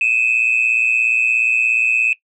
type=tone pair together; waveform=sine; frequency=2509 / 2626 Hz; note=D#7 / E7; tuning=+14 / -7 cents; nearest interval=minor second; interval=79 cents; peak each=-15 dBFS; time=0.01-2.13 s; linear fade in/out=2 ms; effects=noise-tail reverb RT60 0.1 s tail -19 dB re dry + tanh soft clip ceiling -7 dBFS